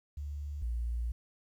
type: tone pair in turn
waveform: sine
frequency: 72.6 / 58.62 Hz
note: D2 / A#1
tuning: -19 / +10 cents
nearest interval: major third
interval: 371 cents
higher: first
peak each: -36 / -31 dBFS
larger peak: second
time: 0.17-0.62 / 0.62-1.12 s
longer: second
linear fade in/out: 5 ms
effects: 11-bit